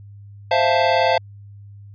square chord, F major seventh, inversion second, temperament equal, 523.3 / 659.3 / 698.5 / 880 Hz, C5 / E5 / F5 / A5, 0 / 0 / 0 / 0 cents, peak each -21 dBFS, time 0.51-1.18 s, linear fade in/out 5 ms, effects added 101 Hz sine -38 dBFS peak until 1.94 s + resampled to 11025 Hz

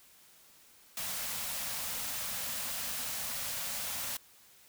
white band-stop noise, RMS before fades -37 dBFS, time 0.97-4.17 s, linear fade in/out 2 ms, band 270 to 480 Hz, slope 96 dB/octave, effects white hiss -60 dBFS RMS until 4.68 s

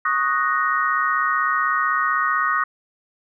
sine chord, D# minor seventh, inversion third, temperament equal, 1108.7 / 1244.5 / 1480 / 1864.7 Hz, C#6 / D#6 / F#6 / A#6, 0 / 0 / 0 / 0 cents, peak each -24 / -21 / -25 / -24 dBFS, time 0.05-2.64 s, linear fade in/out 5 ms, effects none

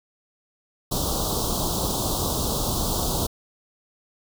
pink band-stop noise, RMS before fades -25 dBFS, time 0.91-3.27 s, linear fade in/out 10 ms, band 1200 to 3400 Hz, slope 48 dB/octave, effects none

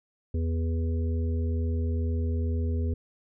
harmonic tone, 82.2 Hz, E2, 4 cents flat, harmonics 1 / 3 / 5 / 6, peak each -25 / -35 / -39 / -43 dBFS, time 0.34-2.94 s, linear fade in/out 5 ms, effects none

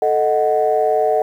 sine chord, D# diminished, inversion second, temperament equal, 440 / 622.3 / 740 Hz, A4 / D#5 / F#5, 0 / 0 / 0 cents, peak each -17 dBFS, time 0.02-1.22 s, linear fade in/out 2 ms, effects tanh soft clip ceiling -5 dBFS + 8-bit

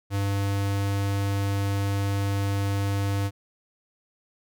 square tone, 99.5 Hz, G2, 26 cents sharp, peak -24 dBFS, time 0.1-3.31 s, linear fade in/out 50 ms, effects none

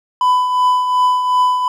triangle tone with tremolo, 1000 Hz, B5, 21 cents sharp, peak -7 dBFS, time 0.21-1.68 s, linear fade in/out 2 ms, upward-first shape triangle, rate 2.7 Hz, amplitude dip 55%, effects none

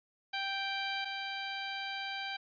10% pulse tone pair in turn, 784 / 784 Hz, G5 / G5, 0 / 0 cents, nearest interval unison, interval 0 cents, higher neither, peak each -25 / -28 dBFS, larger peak first, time 0.33-1.05 / 1.05-2.37 s, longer second, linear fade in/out 10 ms, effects resampled to 11025 Hz

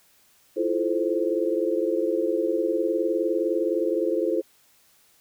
sine chord, F major seventh, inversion third, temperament equal with one note detuned, 329.6 / 349.2 / 433.4 / 523.3 Hz, E4 / F4 / A4 / C5, 0 / 0 / -26 / 0 cents, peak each -27 dBFS, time 0.56-4.42 s, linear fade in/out 20 ms, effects white hiss -60 dBFS RMS until 5.2 s

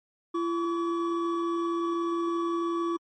triangle tone pair together, 338.7 / 1137.7 Hz, E4 / C#6, +47 / +45 cents, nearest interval octave + major sixth, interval 2098 cents, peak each -25 / -30 dBFS, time 0.34-2.97 s, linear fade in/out 10 ms, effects MP3 32 kbps

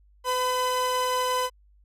45% pulse tone pair together, 505.8 / 1006 Hz, B4 / B5, +41 / +32 cents, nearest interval octave, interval 1191 cents, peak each -28 / -25 dBFS, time 0.24-1.5 s, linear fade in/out 50 ms, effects added 50 Hz sine -55 dBFS peak until 1.84 s + resampled to 32000 Hz

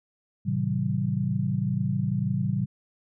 sine chord, A diminished seventh, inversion none, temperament just, 110 / 132 / 158.4 / 190.08 Hz, A2 / C3 / Eb3 / Gb3, 0 / +16 / +31 / +47 cents, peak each -30 / -28 / -31 / -28 dBFS, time 0.45-2.66 s, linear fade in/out 20 ms, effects none

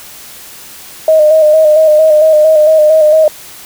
sine tone with vibrato, 620 Hz, D#5, 6 cents flat, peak -3 dBFS, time 1.08-3.28 s, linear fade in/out 2 ms, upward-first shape square, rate 4.4 Hz, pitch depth 34 cents each way, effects white hiss -32 dBFS RMS until 3.65 s

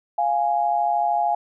sine tone pair together, 697.5 / 830.6 Hz, F5 / G#5, -2 / 0 cents, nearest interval minor third, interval 302 cents, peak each -21 dBFS, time 0.18-1.35 s, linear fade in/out 5 ms, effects none

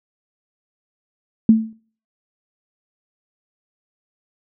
sine tone with exponential decay, 222.1 Hz, A3, 16 cents sharp, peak -4 dBFS, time 1.49-1.73 s, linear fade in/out 2 ms, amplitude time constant 51 ms, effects noise-tail reverb RT60 0.5 s tail -23 dB re dry

